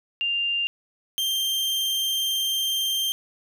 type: tone pair in turn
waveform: sine / 40% pulse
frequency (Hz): 2794 / 3161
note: F7 / G7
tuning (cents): 0 / +14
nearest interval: major second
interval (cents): 214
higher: second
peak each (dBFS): -22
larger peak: neither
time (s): 0.21-0.67 / 1.18-3.12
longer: second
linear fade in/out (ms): 0
effects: none